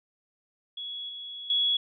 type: tone with level steps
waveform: sine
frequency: 3361 Hz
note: G#7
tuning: 20 cents sharp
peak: -34 / -37 / -22 dBFS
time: 0.77-1.77 s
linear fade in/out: 5 ms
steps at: 1.09 / 1.5 s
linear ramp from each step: 2 ms
effects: none